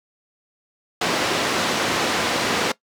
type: band-pass noise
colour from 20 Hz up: pink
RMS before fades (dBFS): -22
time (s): 1.01-2.72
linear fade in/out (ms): 5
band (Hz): 250 to 5300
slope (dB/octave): 12
effects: noise-tail reverb RT60 0.1 s tail -19 dB re dry